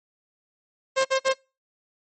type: tone bursts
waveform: sawtooth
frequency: 531 Hz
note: C5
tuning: 25 cents sharp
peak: -15 dBFS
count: 3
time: 0.96-1.337 s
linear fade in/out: 20 ms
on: 91 ms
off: 52 ms
effects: noise-tail reverb RT60 0.3 s tail -26 dB re dry + MP3 32 kbps